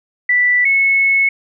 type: tone pair in turn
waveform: sine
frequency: 1972 / 2195 Hz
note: B6 / C#7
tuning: -3 / -18 cents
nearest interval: major second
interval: 185 cents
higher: second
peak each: -10 dBFS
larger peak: neither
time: 0.29-0.65 / 0.65-1.29 s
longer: second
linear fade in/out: 5 ms
effects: none